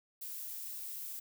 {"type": "noise", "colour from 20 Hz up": "violet", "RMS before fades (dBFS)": -43, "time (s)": [0.21, 1.2], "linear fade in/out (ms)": 10, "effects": []}